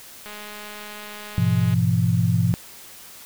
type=click train; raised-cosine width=0.3 ms; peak=-22 dBFS; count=310; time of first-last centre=0.26-1.738 s; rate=209 Hz
type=chord; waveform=sine; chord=F diminished; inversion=first; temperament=equal with one note detuned; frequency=103.83 / 123.47 / 170.13 Hz; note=Ab2 / Cb3 / F3; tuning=0 / 0 / -45 cents; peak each=-21 dBFS; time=1.38-2.54 s; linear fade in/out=0 ms
effects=white hiss -43 dBFS RMS until 3.25 s